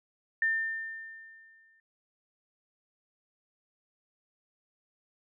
sine tone with exponential decay, 1800 Hz, A6, 39 cents sharp, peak -23 dBFS, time 0.42-1.8 s, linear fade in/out 2 ms, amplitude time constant 300 ms, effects none

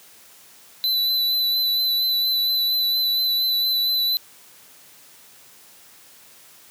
square tone with vibrato, 4000 Hz, B7, 21 cents sharp, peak -19 dBFS, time 0.84-4.17 s, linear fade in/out 0 ms, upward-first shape sine, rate 4.3 Hz, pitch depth 23 cents each way, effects white hiss -49 dBFS RMS until 6.7 s + high-pass 100 Hz 12 dB/octave

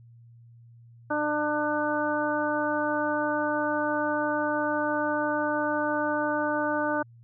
harmonic tone, 299 Hz, D4, 31 cents sharp, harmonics 1 / 2 / 3 / 4 / 5, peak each -30 / -29 / -31 / -34 / -31 dBFS, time 1.1-7.03 s, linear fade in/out 10 ms, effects added 117 Hz sine -49 dBFS peak until 7.23 s

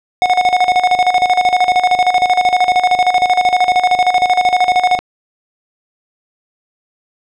square tone with tremolo, 730 Hz, F#5, 24 cents flat, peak -8 dBFS, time 0.22-4.99 s, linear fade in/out 0 ms, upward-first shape square, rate 13 Hz, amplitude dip 70%, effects low-pass 4000 Hz 12 dB/octave

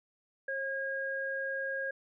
sine tone pair together, 540 / 1630.4 Hz, C#5 / G#6, -45 / -32 cents, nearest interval octave + perfect fifth, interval 1913 cents, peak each -37 / -34 dBFS, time 0.48-1.91 s, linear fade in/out 5 ms, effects none

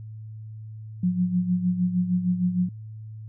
sine tone with tremolo, 179.8 Hz, F#3, 49 cents flat, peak -18 dBFS, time 1.03-2.69 s, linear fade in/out 5 ms, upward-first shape sine, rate 6.5 Hz, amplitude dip 65%, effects added 109 Hz sine -36 dBFS peak until 3.28 s

